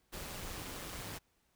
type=noise with amplitude modulation; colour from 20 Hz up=pink; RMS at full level=-42 dBFS; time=0.12-1.19 s; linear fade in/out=20 ms; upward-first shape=sine; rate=183 Hz; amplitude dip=45%; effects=pink hiss -75 dBFS RMS until 1.55 s